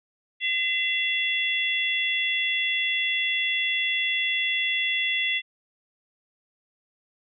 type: harmonic tone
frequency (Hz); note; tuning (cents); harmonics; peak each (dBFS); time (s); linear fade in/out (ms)
680; F5; -46; 3 / 4 / 5; -26 / -27 / -28; 0.4-5.42; 50
effects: none